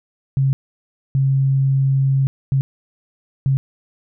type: tone bursts at uneven times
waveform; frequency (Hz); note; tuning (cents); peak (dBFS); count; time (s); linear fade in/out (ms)
sine; 135.4; C#3; -40; -13; 4; 0.37-0.53 / 1.15-2.27 / 2.52-2.61 / 3.46-3.57; 0
effects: none